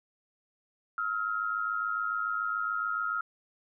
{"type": "tone pair together", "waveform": "sine", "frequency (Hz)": [1289.9, 1396.9], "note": ["E6", "F6"], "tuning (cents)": [-38, 0], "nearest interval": "minor second", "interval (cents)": 138, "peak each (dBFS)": [-32, -31], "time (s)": [0.98, 3.21], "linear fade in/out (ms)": 2, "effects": []}